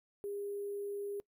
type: tone with sample-and-hold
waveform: sine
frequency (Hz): 404.6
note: G#4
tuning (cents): -45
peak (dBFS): -37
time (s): 0.24-1.2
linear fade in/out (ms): 0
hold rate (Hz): 11025
effects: noise-tail reverb RT60 0.1 s tail -23 dB re dry